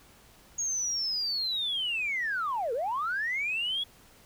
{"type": "linear two-way sweep", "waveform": "sine", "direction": "down then up", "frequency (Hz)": [6645, 440, 3395], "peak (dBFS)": -27, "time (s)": [0.58, 3.84], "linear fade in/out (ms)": 10, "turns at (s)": 2.73, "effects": ["tanh soft clip ceiling -23 dBFS", "pink hiss -57 dBFS RMS until 4.25 s"]}